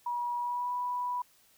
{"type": "tone with pitch glide", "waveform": "sine", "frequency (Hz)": [964, 984.3], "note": ["B5", "B5"], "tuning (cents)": [-42, -6], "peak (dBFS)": -30, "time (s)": [0.06, 1.22], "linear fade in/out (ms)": 5, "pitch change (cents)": 36, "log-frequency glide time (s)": [0.38, 0.72], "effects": ["white hiss -64 dBFS RMS until 1.57 s"]}